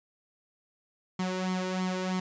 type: tone with flanger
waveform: sawtooth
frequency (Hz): 185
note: F#3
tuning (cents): 0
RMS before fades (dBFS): -31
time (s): 1.19-2.2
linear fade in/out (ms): 5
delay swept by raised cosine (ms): 0.92 to 2.12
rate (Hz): 3.1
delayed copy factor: +0.65
effects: resampled to 16000 Hz